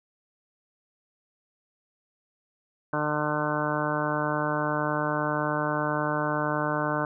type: harmonic tone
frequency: 150.3 Hz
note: D3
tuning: 40 cents sharp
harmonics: 1 / 2 / 3 / 4 / 5 / 6 / 7 / 8 / 9 / 10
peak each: -33 / -32 / -36 / -31 / -37 / -34 / -33 / -36 / -37 / -33 dBFS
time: 2.93-7.05 s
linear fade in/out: 2 ms
effects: none